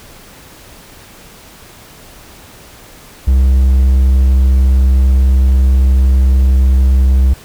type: tone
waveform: triangle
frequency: 65.41 Hz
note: C2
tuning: in tune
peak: -4 dBFS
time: 3.27-7.34 s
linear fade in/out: 10 ms
effects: pink hiss -38 dBFS RMS until 7.44 s